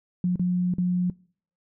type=tone with dropouts; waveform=sine; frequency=179.4 Hz; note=F3; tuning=47 cents sharp; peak=-20 dBFS; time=0.24-1.1 s; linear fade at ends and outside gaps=2 ms; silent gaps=0.358-0.395 / 0.739-0.783 s; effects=noise-tail reverb RT60 0.5 s tail -24 dB re dry